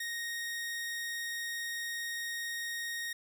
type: tone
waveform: sawtooth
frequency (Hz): 1864.7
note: A#6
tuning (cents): 0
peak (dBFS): -32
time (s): 0-3.13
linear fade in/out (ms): 5
effects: none